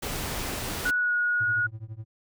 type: noise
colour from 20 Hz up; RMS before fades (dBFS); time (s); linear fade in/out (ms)
pink; -32; 0.02-0.91; 10
type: tone with pitch glide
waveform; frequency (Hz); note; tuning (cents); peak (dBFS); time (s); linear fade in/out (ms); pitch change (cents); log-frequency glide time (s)
sine; 1469 to 1448.8; F#6 to F#6; -13 to -37; -22; 0.85-1.67; 10; -24; 0.99-1.14
type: tone with tremolo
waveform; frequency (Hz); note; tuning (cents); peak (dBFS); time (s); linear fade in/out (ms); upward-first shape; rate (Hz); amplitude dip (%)
triangle; 110; A2; 0; -30; 1.4-2.05; 10; triangle; 12; 100
effects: none